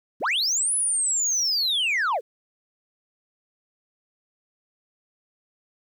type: linear two-way sweep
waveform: sine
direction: up then down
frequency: 87 to 10220 to 390.4 Hz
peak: -18 dBFS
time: 0.2-2.21 s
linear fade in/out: 50 ms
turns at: 0.74 s
effects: tanh soft clip ceiling -20 dBFS + 10-bit